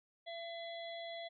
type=harmonic tone; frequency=674 Hz; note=E5; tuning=38 cents sharp; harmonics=1 / 3 / 5 / 6; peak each=-44 / -51 / -50 / -56 dBFS; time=0.26-1.29 s; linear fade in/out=20 ms; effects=none